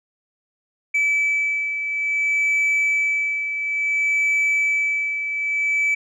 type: beating tone pair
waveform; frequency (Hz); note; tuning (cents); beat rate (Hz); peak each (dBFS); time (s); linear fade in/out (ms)
sine; 2304 / 2304.58; D7 / D7; -34 / -33; 0.58; -24 / -17; 0.94-5.95; 10
effects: tanh soft clip ceiling -15 dBFS